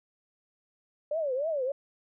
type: tone with vibrato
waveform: sine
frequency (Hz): 575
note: D5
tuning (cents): -37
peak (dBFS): -27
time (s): 1.11-1.72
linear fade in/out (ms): 5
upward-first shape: triangle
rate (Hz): 3.3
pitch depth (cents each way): 270
effects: none